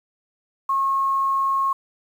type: tone with quantisation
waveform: sine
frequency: 1086 Hz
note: C#6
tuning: 36 cents flat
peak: -18 dBFS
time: 0.69-1.73 s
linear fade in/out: 5 ms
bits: 8
effects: none